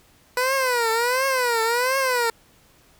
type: tone with vibrato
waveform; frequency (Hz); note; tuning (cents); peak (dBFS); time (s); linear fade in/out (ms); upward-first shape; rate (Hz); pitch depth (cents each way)
15% pulse; 492; B4; -7; -13; 0.37-2.3; 2; triangle; 1.4; 180
effects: pink hiss -56 dBFS RMS until 2.99 s